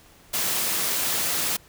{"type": "high-pass noise", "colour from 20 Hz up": "white", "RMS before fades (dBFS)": -25, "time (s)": [0.33, 1.57], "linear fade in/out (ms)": 10, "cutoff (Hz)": 100, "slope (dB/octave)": 12, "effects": ["pink hiss -53 dBFS RMS until 1.68 s"]}